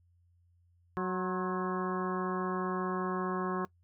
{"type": "harmonic tone with a mistuned harmonic", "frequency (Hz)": 185, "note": "F#3", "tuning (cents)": 0, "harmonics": [1, 2, 3, 4, 5, 6, 7, 8, 9], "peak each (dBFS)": [-35, -35, -45, -42, -46, -37, -44, -49, -46], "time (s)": [0.97, 3.65], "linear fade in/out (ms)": 0, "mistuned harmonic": 6, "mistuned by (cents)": -52, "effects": ["noise-tail reverb RT60 0.1 s tail -21 dB re dry", "added 87 Hz sine -64 dBFS peak until 3.83 s"]}